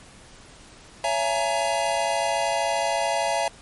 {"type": "chord", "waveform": "square", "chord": "A# half-diminished seventh", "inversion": "first", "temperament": "just", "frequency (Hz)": [559.4, 671.3, 839.1, 932.3], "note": ["C#5", "E5", "G#5", "A#5"], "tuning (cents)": [16, 31, 18, 0], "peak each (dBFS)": [-30, -26, -28, -30], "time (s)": [1.04, 3.48], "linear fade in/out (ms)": 2, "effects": ["pink hiss -48 dBFS RMS until 3.61 s", "MP3 48 kbps"]}